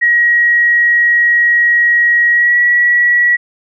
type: tone with pitch glide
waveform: sine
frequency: 1900 to 1931 Hz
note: A#6 to B6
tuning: +33 to -39 cents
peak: -7 dBFS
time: 0.01-3.37 s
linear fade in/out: 20 ms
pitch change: +28 cents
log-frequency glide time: 2.32-2.57 s
effects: none